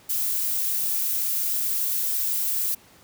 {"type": "noise", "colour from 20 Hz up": "violet", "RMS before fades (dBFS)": -25, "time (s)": [0.09, 2.75], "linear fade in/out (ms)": 10, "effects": ["pink hiss -53 dBFS RMS until 3.03 s", "high-pass 80 Hz 12 dB/octave"]}